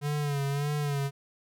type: tone with vibrato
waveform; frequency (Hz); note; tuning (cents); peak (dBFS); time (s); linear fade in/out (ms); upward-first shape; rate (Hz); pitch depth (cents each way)
square; 143.6; D3; -39; -28; 0.01-1.11; 50; sine; 1.7; 56
effects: none